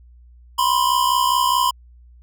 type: tone pair together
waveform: square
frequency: 985.2 / 1050 Hz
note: B5 / C6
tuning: -5 / +6 cents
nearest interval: minor second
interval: 111 cents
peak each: -19 dBFS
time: 0.58-1.71 s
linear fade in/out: 10 ms
effects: added 60 Hz sine -44 dBFS peak until 2.22 s